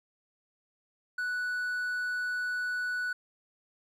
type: tone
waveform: triangle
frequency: 1480 Hz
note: F#6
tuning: in tune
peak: -28 dBFS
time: 1.18-3.13 s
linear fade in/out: 5 ms
effects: none